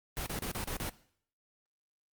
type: noise bursts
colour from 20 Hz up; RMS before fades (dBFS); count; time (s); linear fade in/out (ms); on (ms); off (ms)
pink; -36; 6; 0.17-0.893; 0; 93; 33
effects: noise-tail reverb RT60 0.6 s tail -19 dB re dry + Opus 24 kbps